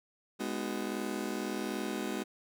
35% pulse chord, G# minor seventh, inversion none, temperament just, 207.7 / 249.2 / 311.5 / 373.8 Hz, G#3 / B3 / D#4 / F#4, 0 / +16 / +2 / +18 cents, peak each -37 / -38 / -38 / -38 dBFS, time 0.39-2.24 s, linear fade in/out 20 ms, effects none

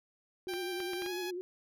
sine tone with vibrato, 360 Hz, F#4, 47 cents flat, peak -36 dBFS, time 0.47-1.41 s, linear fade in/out 0 ms, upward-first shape sine, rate 10 Hz, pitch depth 56 cents each way
10% pulse tone with pitch glide, 788 to 839.7 Hz, G5 to G#5, +9 to +19 cents, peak -31 dBFS, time 0.48-1.31 s, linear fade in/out 10 ms, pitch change +110 cents, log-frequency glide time 0.99-1.13 s
clicks, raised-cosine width 0.3 ms, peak -27 dBFS, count 5, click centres 0.537 / 0.803 / 0.934 / 1.021 / 1.062 s
effects none

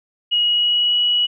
sine tone with pitch glide, 2896 to 2925 Hz, F#7 to F#7, -38 to -21 cents, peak -14 dBFS, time 0.31-1.27 s, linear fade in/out 20 ms, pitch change +17 cents, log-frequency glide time 0.41-0.94 s, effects none

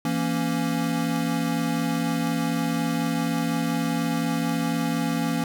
square chord, A# diminished, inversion second, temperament equal with one note detuned, 167.4 / 233.1 / 277.2 Hz, E3 / A#3 / C#4, +27 / 0 / 0 cents, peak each -28 dBFS, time 0.05-5.44 s, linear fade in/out 2 ms, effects none

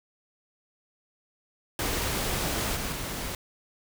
pink noise with level steps, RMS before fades -29 / -32 / -34 dBFS, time 1.79-3.35 s, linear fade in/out 2 ms, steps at 2.76 / 2.92 s, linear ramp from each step 5 ms, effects none

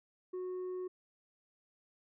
sine tone with tanh clipping, 366.8 Hz, F#4, 15 cents flat, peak -38 dBFS, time 0.33-0.88 s, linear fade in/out 10 ms, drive 3 dB, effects none

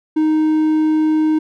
triangle tone, 311.1 Hz, D#4, in tune, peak -10 dBFS, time 0.16-1.39 s, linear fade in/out 10 ms, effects none

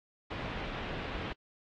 pink low-pass noise, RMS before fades -39 dBFS, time 0.3-1.33 s, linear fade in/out 10 ms, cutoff 3400 Hz, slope 24 dB/octave, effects AAC 32 kbps

